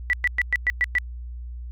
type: tone bursts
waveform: sine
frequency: 1963 Hz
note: B6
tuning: 11 cents flat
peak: -17 dBFS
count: 7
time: 0.1-0.984 s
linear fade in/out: 0 ms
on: 32 ms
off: 110 ms
effects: added 60 Hz sine -32 dBFS peak until 1.71 s